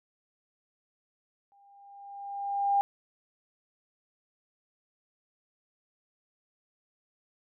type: tone with exponential growth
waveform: sine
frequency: 801 Hz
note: G5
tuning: 37 cents sharp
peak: -20 dBFS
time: 1.52-2.81 s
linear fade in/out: 0 ms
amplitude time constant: 280 ms
effects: none